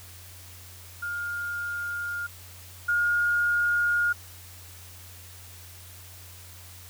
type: tone pair in turn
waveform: sine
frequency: 1414 / 1425.5 Hz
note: F6 / F6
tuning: +21 / +35 cents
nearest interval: unison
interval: 14 cents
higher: second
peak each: -29 / -21 dBFS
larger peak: second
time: 1.02-2.27 / 2.88-4.13 s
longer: neither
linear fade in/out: 10 ms
effects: added 90 Hz sine -47 dBFS peak until 6.89 s + white hiss -48 dBFS RMS until 6.89 s